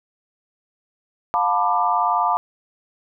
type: chord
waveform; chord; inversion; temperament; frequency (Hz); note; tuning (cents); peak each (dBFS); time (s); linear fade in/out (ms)
sine; B half-diminished seventh; second; just; 711.2 / 889 / 987.8 / 1185.3; F5 / A5 / B5 / D6; +31 / +18 / 0 / +16; -22; 1.34-2.37; 0
effects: none